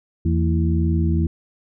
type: harmonic tone with a mistuned harmonic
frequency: 82.41 Hz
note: E2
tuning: in tune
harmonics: 1 / 2 / 3 / 4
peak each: -18 / -22 / -26 / -26 dBFS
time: 0.25-1.27 s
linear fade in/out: 5 ms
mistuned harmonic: 3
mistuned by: -150 cents
effects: none